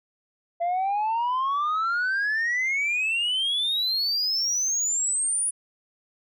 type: exponential sweep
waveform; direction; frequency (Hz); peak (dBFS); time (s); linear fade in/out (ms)
sine; up; 676 to 9900; -20; 0.6-5.51; 20
effects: tanh soft clip ceiling -21 dBFS